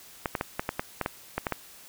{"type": "clicks", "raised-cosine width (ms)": 0.5, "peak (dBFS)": -12, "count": 11, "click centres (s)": [0.258, 0.352, 0.411, 0.595, 0.691, 0.795, 1.013, 1.061, 1.38, 1.468, 1.523], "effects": ["white hiss -50 dBFS RMS until 1.88 s"]}